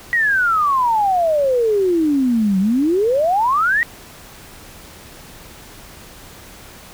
sine exponential two-way sweep, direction down then up, 1939 to 185 to 1939 Hz, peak -13 dBFS, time 0.13-3.83 s, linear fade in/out 0 ms, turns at 2.59 s, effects pink hiss -40 dBFS RMS until 6.93 s

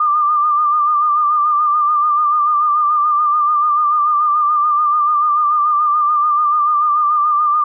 sine tone with vibrato, 1197 Hz, D6, 33 cents sharp, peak -11 dBFS, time 0-7.64 s, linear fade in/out 5 ms, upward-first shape sine, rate 6.9 Hz, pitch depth 44 cents each way, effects none

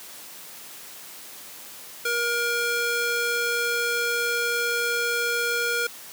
square tone with high-pass filter, 473.6 Hz, A#4, 27 cents sharp, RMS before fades -25 dBFS, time 2.05-5.87 s, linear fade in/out 5 ms, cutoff 950 Hz, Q 1.4, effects white hiss -42 dBFS RMS until 6.12 s + high-pass 150 Hz 12 dB/octave

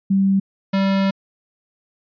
sine / square tone pair in turn, 194.5 / 194.5 Hz, G3 / G3, -13 / -13 cents, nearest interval unison, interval 0 cents, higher neither, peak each -13 / -16 dBFS, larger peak first, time 0.1-0.4 / 0.73-1.11 s, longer second, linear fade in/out 10 ms, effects resampled to 11025 Hz

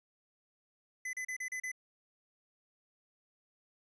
square tone bursts, 2017 Hz, B6, 36 cents sharp, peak -37 dBFS, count 6, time 1.05-1.717 s, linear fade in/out 5 ms, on 82 ms, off 35 ms, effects resampled to 22050 Hz

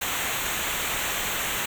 pink noise with comb filter, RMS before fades -28 dBFS, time 0.01-1.66 s, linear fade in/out 10 ms, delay 0.2 ms, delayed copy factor -0.75, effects none

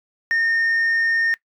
sine tone, 1829 Hz, A#6, 33 cents flat, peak -14 dBFS, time 0.31-1.34 s, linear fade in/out 0 ms, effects noise-tail reverb RT60 0.1 s tail -22 dB re dry + tanh soft clip ceiling -15 dBFS

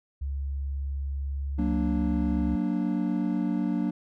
sine tone with pitch glide, 69.2 to 70.13 Hz, C#2 to C#2, -2 to +21 cents, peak -28 dBFS, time 0.21-2.56 s, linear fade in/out 10 ms, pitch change +23 cents, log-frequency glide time 1.18-2.14 s
triangle chord, Gb augmented, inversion none, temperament equal, 185 / 233.1 / 293.7 Hz, Gb3 / Bb3 / D4, 0 / 0 / 0 cents, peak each -27 dBFS, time 1.58-3.91 s, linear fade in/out 10 ms
effects none

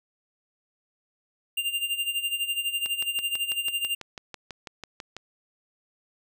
square tone with tremolo, 2794 Hz, F7, in tune, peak -24 dBFS, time 1.57-3.95 s, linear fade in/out 5 ms, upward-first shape sine, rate 12 Hz, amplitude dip 75%
click train, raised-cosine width 0.2 ms, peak -20 dBFS, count 15, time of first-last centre 2.86-5.166 s, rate 6.07 Hz
effects none

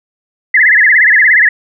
sine tone with vibrato, 1864.7 Hz, A#6, in tune, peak -4 dBFS, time 0.54-1.49 s, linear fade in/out 5 ms, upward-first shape sine, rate 17 Hz, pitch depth 190 cents each way, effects none

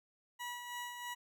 20% pulse tone with tremolo, 970 Hz, B5, 31 cents flat, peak -35 dBFS, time 0.39-1.15 s, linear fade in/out 20 ms, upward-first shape sine, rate 3.1 Hz, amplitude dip 45%, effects none

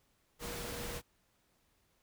sine tone in noise, 477.3 Hz, A#4, 41 cents sharp, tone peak -47 dBFS, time 0.39-1.02 s, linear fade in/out 50 ms, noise pink, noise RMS -42 dBFS, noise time 0.39-1.02 s, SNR -8 dB, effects pink hiss -74 dBFS RMS until 2.02 s

